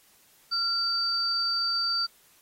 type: tone pair together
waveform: sine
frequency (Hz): 1377 / 4632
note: F6 / D8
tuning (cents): -25 / -25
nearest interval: octave + major sixth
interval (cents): 2100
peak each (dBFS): -32 / -25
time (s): 0.51-2.07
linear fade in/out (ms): 20
effects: white hiss -60 dBFS RMS until 2.41 s + AAC 48 kbps